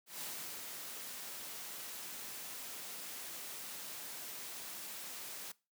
white noise with ADSR envelope, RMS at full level -43 dBFS, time 0.06-5.52 s, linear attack 150 ms, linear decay 400 ms, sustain -3 dB, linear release 5 ms, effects noise-tail reverb RT60 0.3 s tail -22 dB re dry + high-pass 150 Hz 12 dB/octave

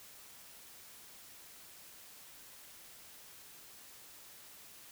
silence, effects white hiss -55 dBFS RMS until 4.91 s

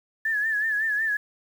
sine tone with vibrato, 1734 Hz, A6, 26 cents flat, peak -22 dBFS, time 0.25-1.17 s, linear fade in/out 5 ms, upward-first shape sine, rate 5.4 Hz, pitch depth 72 cents each way, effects 8-bit

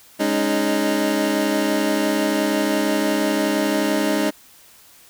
25% pulse chord, Ab suspended fourth, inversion none, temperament equal with one note detuned, 207.7 / 277.2 / 308.6 Hz, Ab3 / Db4 / Eb4, 0 / 0 / -14 cents, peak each -20 / -20 / -17 dBFS, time 0.19-4.31 s, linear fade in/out 20 ms, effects white hiss -49 dBFS RMS until 5.09 s

